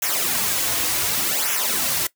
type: noise with flanger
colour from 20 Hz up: white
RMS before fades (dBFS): -22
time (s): 0.02-2.07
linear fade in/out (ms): 5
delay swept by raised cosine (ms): 0.22 to 5.22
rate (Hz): 0.67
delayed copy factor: -0.75
effects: noise-tail reverb RT60 0.1 s tail -19 dB re dry